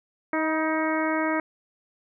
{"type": "harmonic tone with a mistuned harmonic", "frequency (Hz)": 314.9, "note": "D#4", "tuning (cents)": 21, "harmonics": [1, 2, 3, 4, 5, 6, 7], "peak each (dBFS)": [-26, -29, -31, -32, -33, -34, -34], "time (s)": [0.33, 1.4], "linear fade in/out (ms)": 2, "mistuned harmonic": 3, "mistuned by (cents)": 20, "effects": []}